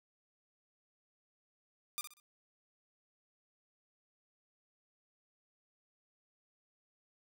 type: tone with echo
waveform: 5% pulse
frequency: 1203 Hz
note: D6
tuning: 41 cents sharp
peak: -24 dBFS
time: 1.98-2.01 s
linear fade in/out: 0 ms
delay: 63 ms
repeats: 3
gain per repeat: -10 dB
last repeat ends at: 2.199 s
effects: none